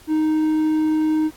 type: tone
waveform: triangle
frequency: 311.1 Hz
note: D#4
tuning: in tune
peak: -14 dBFS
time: 0.07-1.31 s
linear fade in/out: 50 ms
effects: pink hiss -48 dBFS RMS until 1.36 s + AAC 64 kbps